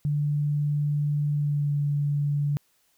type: tone with pitch glide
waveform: sine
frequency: 146.83 to 144.72 Hz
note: D3 to D3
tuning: 0 to -25 cents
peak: -22 dBFS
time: 0.05-2.57 s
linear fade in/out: 0 ms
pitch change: -25 cents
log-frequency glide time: 1.33-1.72 s
effects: white hiss -67 dBFS RMS until 2.97 s